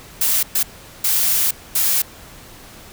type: noise bursts at uneven times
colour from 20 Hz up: blue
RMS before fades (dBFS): -17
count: 4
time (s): 0.21-0.43 / 0.55-0.63 / 1.04-1.51 / 1.75-2.02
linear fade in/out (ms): 5
effects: pink hiss -41 dBFS RMS until 2.92 s